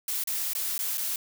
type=noise with dropouts; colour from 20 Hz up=blue; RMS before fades=-30 dBFS; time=0.08-1.16 s; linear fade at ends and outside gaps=2 ms; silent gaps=0.238-0.273 / 0.534-0.55 / 0.78-0.79 / 0.974-0.979 s; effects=none